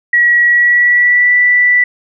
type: tone with pitch glide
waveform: sine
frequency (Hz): 1920 to 1969.4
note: B6 to B6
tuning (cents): -49 to -5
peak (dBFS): -6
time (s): 0.13-1.84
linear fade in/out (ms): 5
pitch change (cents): +44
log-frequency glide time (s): 0.45-1.34
effects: none